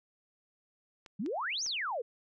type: clicks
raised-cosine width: 0.2 ms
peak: -32 dBFS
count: 3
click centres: 1.062 / 1.262 / 1.663 s
type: exponential two-way sweep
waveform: sine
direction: up then down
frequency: 174.61 to 6645 to 431.6 Hz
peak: -32 dBFS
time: 1.19-2.02 s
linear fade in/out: 10 ms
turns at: 1.64 s
effects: none